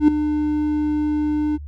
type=tone with ADSR envelope; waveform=triangle; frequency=300.4 Hz; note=D4; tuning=39 cents sharp; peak=-5 dBFS; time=0-1.58 s; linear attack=81 ms; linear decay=4 ms; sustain=-11 dB; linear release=30 ms; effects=added 73 Hz sine -31 dBFS peak until 1.67 s